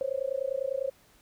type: tone with amplitude modulation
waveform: sine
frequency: 537 Hz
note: C5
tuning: 45 cents sharp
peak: -24 dBFS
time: 0.01-0.9 s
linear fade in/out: 0 ms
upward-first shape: sine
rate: 30 Hz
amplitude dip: 100%
effects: pink hiss -61 dBFS RMS until 1.21 s